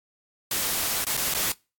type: noise with dropouts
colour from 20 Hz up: white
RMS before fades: -26 dBFS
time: 0.51-1.52 s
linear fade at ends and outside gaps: 2 ms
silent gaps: 1.042-1.067 / 1.169-1.174 / 1.34-1.347 s
effects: noise-tail reverb RT60 0.3 s tail -24 dB re dry + AAC 64 kbps